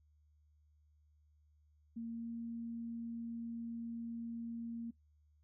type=tone with pitch glide; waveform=sine; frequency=230 to 231.9 Hz; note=A#3 to A#3; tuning=-23 to -9 cents; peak=-40 dBFS; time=1.96-4.91 s; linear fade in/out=10 ms; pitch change=+14 cents; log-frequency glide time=2.08-2.29 s; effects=noise-tail reverb RT60 0.1 s tail -18 dB re dry + added 75 Hz sine -67 dBFS peak until 5.43 s